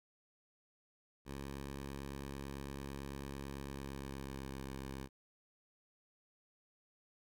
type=tone with pitch glide; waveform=10% pulse; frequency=69 to 67.23 Hz; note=C#2 to C2; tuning=-7 to +48 cents; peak=-35 dBFS; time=1.25-5.09 s; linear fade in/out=50 ms; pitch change=-45 cents; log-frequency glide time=3.62-4.55 s; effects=none